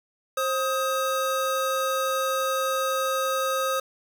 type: tone pair together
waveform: square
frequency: 530 / 1260.6 Hz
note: C5 / D#6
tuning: +22 / +22 cents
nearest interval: octave + minor third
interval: 1500 cents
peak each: -27 dBFS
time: 0.37-3.8 s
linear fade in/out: 5 ms
effects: 8-bit